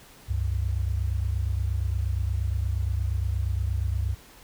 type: tone pair together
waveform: sine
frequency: 67.69 / 96.2 Hz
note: C#2 / G2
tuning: -41 / -32 cents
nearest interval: tritone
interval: 609 cents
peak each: -26 / -27 dBFS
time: 0.28-4.15 s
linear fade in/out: 20 ms
effects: pink hiss -51 dBFS RMS until 4.43 s